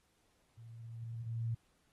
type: tone with level ramp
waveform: sine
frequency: 115 Hz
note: A#2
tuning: 23 cents flat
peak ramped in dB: -51 to -32 dBFS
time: 0.57-1.55 s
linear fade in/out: 10 ms
effects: pink hiss -75 dBFS RMS until 1.92 s + AAC 32 kbps